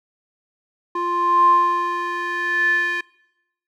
square tone with band-pass filter sweep, 349.2 Hz, F4, in tune, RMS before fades -19 dBFS, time 0.95-3.01 s, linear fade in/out 5 ms, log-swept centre 840 to 2000 Hz, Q 9.3, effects noise-tail reverb RT60 0.9 s tail -23 dB re dry

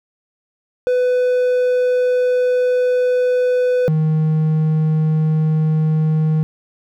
triangle tone pair in turn, 499.3 / 156.45 Hz, B4 / D#3, +19 / +10 cents, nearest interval octave + minor sixth, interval 2009 cents, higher first, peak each -11 / -11 dBFS, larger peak neither, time 0.87-3.88 / 3.88-6.43 s, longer first, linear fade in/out 0 ms, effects none

